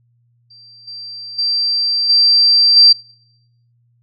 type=tone with level steps; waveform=sine; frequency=4700 Hz; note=D8; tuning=1 cent sharp; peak=-40 / -28 / -14 / -8 / -4 dBFS; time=0.5-2.93 s; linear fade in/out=10 ms; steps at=0.87 / 1.38 / 2.09 / 2.76 s; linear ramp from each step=10 ms; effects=noise-tail reverb RT60 0.8 s tail -26 dB re dry + added 119 Hz sine -55 dBFS peak until 4.02 s